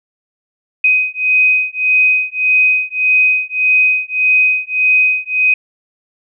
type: beating tone pair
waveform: sine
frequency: 2510 / 2511.7 Hz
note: D#7 / D#7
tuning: +15 / +16 cents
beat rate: 1.7 Hz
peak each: -13 dBFS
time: 0.84-5.54 s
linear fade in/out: 5 ms
effects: none